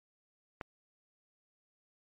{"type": "click", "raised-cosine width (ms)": 0.5, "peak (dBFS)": -23, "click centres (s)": 0.612, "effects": ["MP3 64 kbps"]}